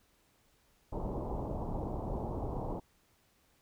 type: low-pass noise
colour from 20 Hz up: pink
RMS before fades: -37 dBFS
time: 0.92-2.8 s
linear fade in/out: 10 ms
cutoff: 970 Hz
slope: 48 dB/octave
effects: pink hiss -70 dBFS RMS until 3.61 s

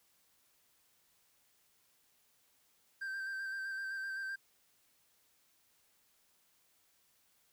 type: tone with vibrato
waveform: triangle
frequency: 1568 Hz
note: G6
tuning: in tune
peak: -36 dBFS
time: 3.01-4.36 s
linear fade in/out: 10 ms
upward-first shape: square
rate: 7.8 Hz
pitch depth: 21 cents each way
effects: white hiss -72 dBFS RMS until 7.52 s

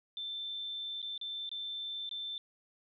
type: tone with dropouts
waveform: sine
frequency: 3549 Hz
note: A7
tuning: 14 cents sharp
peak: -37 dBFS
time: 0.17-2.38 s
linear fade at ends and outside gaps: 1 ms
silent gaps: 1.018-1.027 / 1.178-1.213 / 1.492-1.515 / 2.092-2.112 s
effects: none

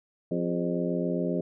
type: harmonic tone with a mistuned harmonic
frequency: 87.31 Hz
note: F2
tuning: in tune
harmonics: 2 / 3 / 4 / 5 / 6 / 7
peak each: -30 / -32 / -33 / -34 / -35 / -35 dBFS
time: 0.31-1.41 s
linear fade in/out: 5 ms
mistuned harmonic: 5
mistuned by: -83 cents
effects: none

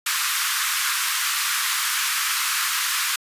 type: high-pass noise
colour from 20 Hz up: pink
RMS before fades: -23 dBFS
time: 0.06-3.16 s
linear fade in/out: 5 ms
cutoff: 1100 Hz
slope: 48 dB/octave
effects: resampled to 32000 Hz

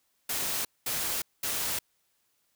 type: noise bursts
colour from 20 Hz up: white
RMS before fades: -31 dBFS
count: 3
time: 0.29-1.79 s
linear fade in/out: 5 ms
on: 360 ms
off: 210 ms
effects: white hiss -73 dBFS RMS until 2.55 s

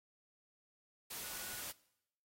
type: tone in noise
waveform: sine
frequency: 1464 Hz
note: F#6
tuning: 19 cents flat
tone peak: -55 dBFS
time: 1.23-1.62 s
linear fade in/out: 10 ms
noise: white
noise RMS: -45 dBFS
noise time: 1.1-1.72 s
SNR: -13 dB
effects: noise-tail reverb RT60 0.8 s tail -21 dB re dry + AAC 48 kbps

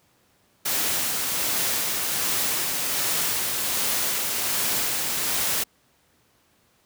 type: noise with tremolo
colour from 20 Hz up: white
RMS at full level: -24 dBFS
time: 0.65-5.64 s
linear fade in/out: 10 ms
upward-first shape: sine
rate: 1.3 Hz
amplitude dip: 25%
effects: pink hiss -63 dBFS RMS until 6.85 s + high-pass 80 Hz 12 dB/octave

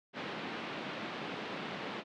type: band-pass noise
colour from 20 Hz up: pink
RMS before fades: -41 dBFS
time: 0.13-2.04 s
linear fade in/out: 50 ms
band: 170 to 3600 Hz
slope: 24 dB/octave
effects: none

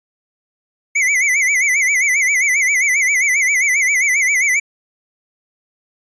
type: tone with vibrato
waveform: square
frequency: 2144 Hz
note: C7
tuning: 42 cents sharp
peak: -13 dBFS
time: 0.95-4.6 s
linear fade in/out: 10 ms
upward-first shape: sine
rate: 7.5 Hz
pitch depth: 140 cents each way
effects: resampled to 22050 Hz

